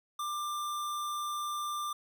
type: tone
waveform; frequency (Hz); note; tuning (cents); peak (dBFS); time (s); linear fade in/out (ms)
square; 1188; D6; +20; -34; 0.19-1.93; 5
effects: none